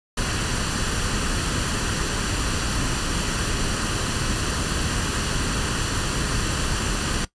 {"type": "noise with comb filter", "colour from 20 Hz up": "pink", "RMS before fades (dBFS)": -24, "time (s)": [0.17, 7.25], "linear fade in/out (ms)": 5, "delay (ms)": 0.68, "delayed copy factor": 0.5, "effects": ["noise-tail reverb RT60 0.1 s tail -17 dB re dry", "resampled to 22050 Hz"]}